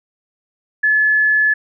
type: tone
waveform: sine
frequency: 1719 Hz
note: A6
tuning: 41 cents flat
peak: -11 dBFS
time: 0.83-1.54 s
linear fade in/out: 10 ms
effects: none